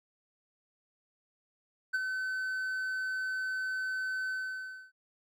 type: tone with ADSR envelope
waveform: triangle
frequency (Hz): 1522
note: F#6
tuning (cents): +48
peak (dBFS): -24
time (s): 1.93-4.92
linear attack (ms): 17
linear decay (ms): 30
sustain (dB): -6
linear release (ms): 620
effects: none